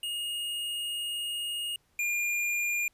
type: tone pair in turn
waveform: square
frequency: 2857 / 2410 Hz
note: F7 / D7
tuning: +39 / +44 cents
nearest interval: minor third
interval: 295 cents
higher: first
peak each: -32 / -28 dBFS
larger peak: second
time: 0.03-1.76 / 1.99-2.88 s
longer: first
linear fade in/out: 2 ms
effects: pink hiss -70 dBFS RMS until 2.93 s + resampled to 32000 Hz